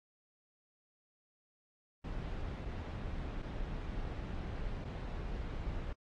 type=noise with dropouts; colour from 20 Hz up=brown; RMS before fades=-40 dBFS; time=2.04-5.93 s; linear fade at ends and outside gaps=5 ms; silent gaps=2.651-2.654 / 3.422-3.428 / 4.845-4.851 s; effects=low-pass 4000 Hz 12 dB/octave + AAC 32 kbps